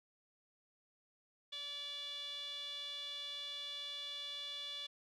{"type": "tone with band-pass filter", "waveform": "sawtooth", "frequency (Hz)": 577, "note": "D5", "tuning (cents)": -31, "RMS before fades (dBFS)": -45, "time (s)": [1.52, 4.87], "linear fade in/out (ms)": 10, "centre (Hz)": 3500, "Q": 8.4, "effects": []}